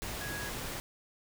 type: tone in noise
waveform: sine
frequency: 1661.2 Hz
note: G#6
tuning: in tune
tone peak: -40 dBFS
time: 0.21-0.49 s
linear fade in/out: 0 ms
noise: pink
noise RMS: -39 dBFS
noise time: 0.02-0.8 s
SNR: -4 dB
effects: none